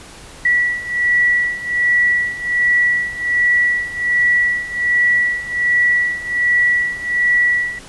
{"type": "beating tone pair", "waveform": "sine", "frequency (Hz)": [1944, 1945.3], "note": ["B6", "B6"], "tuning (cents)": [-28, -27], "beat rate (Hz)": 1.3, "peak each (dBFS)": [-18, -15], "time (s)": [0.45, 7.79], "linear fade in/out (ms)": 5, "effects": ["pink hiss -38 dBFS RMS until 7.88 s", "resampled to 24000 Hz"]}